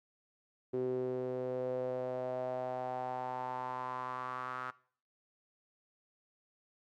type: tone with band-pass filter sweep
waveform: sawtooth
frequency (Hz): 127.1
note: C3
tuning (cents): -50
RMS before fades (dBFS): -38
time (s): 0.73-4.71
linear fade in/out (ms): 10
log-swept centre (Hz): 370 to 1300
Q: 5.2
effects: noise-tail reverb RT60 0.5 s tail -20 dB re dry + Opus 48 kbps